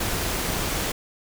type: noise with amplitude modulation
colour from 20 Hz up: pink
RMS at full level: -24 dBFS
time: 0-0.92 s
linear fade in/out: 5 ms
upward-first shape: sine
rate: 282 Hz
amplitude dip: 50%
effects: none